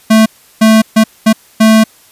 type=tone bursts at uneven times; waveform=square; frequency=220 Hz; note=A3; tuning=in tune; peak=-4 dBFS; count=5; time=0.1-0.26 / 0.61-0.82 / 0.96-1.04 / 1.26-1.33 / 1.6-1.84 s; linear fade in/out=10 ms; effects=white hiss -44 dBFS RMS until 2.11 s + resampled to 32000 Hz